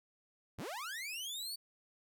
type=linear sweep; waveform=sawtooth; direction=up; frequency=51.91 to 4592 Hz; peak=-37 dBFS; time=0.58-1.56 s; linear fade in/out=10 ms; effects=none